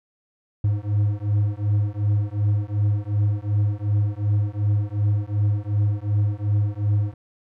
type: beating tone pair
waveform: triangle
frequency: 102 / 104.7 Hz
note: G#2 / G#2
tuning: -31 / +15 cents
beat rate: 2.7 Hz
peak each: -20 dBFS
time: 0.64-7.14 s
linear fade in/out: 5 ms
effects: none